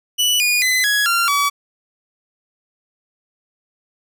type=tone with pitch steps; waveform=sawtooth; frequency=2960 / 2446 / 2022 / 1670.9 / 1380.9 / 1141.2 Hz; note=F#7 / D#7 / B6 / G#6 / F6 / C#6; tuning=0 / -30 / +40 / +10 / -20 / +50 cents; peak=-11 dBFS; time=0.18-1.5 s; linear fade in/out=20 ms; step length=220 ms; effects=none